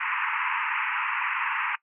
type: band-pass noise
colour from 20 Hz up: pink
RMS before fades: -28 dBFS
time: 0-1.76 s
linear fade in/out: 10 ms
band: 890 to 2700 Hz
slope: 96 dB/octave
effects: noise-tail reverb RT60 0.1 s tail -21 dB re dry